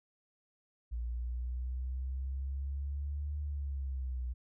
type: exponential two-way sweep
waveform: sine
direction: up then down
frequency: 58.27 to 73.9 to 60.8 Hz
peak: -34 dBFS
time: 0.91-4.34 s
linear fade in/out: 20 ms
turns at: 3.4 s
effects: none